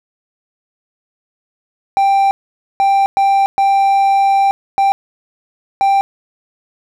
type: tone bursts at uneven times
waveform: triangle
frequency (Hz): 787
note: G5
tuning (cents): +7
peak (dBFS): -7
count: 6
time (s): 1.97-2.31 / 2.8-3.06 / 3.17-3.46 / 3.58-4.51 / 4.78-4.92 / 5.81-6.01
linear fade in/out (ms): 0
effects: none